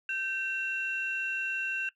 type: tone pair together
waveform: sine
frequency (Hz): 1555.8 / 2723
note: G6 / F7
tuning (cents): -14 / -44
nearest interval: minor seventh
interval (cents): 970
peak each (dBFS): -33 / -31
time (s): 0.09-1.89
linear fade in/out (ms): 2
effects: noise-tail reverb RT60 0.1 s tail -18 dB re dry + tanh soft clip ceiling -23 dBFS